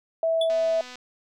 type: tone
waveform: sine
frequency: 654 Hz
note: E5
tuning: 14 cents flat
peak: -20 dBFS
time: 0.23-0.81 s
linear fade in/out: 2 ms
type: tone with exponential decay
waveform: triangle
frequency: 3440 Hz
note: A7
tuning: 40 cents flat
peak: -22 dBFS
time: 0.41-0.52 s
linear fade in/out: 5 ms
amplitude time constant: 23 ms
type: click train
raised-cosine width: 0.2 ms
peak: -25 dBFS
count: 115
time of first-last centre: 0.5-0.956 s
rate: 250 Hz
effects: none